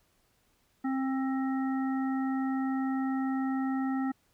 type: harmonic tone with a mistuned harmonic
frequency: 265.3 Hz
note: C4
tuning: 24 cents sharp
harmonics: 1 / 3 / 5 / 7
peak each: -28 / -38 / -42 / -45 dBFS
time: 0.84-4.12 s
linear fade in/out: 10 ms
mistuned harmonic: 7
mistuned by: +19 cents
effects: pink hiss -70 dBFS RMS until 4.33 s